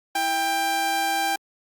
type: tone pair together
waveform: sawtooth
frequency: 329.6 / 791.9 Hz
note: E4 / G5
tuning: 0 / +17 cents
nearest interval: octave + minor third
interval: 1517 cents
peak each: -30 / -18 dBFS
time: 0.15-1.36 s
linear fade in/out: 5 ms
effects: Opus 48 kbps